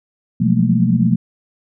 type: tone cluster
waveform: sine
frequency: 124.8 / 172.4 / 181.8 / 212 / 228.3 Hz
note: B2 / F3 / F#3 / G#3 / A#3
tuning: +19 / -22 / -30 / +36 / -36 cents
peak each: -18 dBFS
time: 0.4-1.16 s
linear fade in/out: 10 ms
effects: none